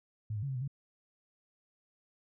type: tone with pitch steps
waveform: sine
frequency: 107.8 / 103.3 / 139.5 / 133 / 124.3 / 138.6 Hz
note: A2 / G#2 / C#3 / C3 / B2 / C#3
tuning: -35 / -9 / +11 / +29 / +12 / 0 cents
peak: -33 dBFS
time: 0.3-0.678 s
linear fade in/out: 5 ms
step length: 63 ms
effects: none